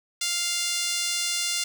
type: tone with high-pass filter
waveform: 5% pulse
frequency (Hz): 698.5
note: F5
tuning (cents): 0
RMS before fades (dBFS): -27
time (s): 0.21-1.64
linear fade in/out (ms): 5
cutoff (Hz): 2300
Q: 0.78
effects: none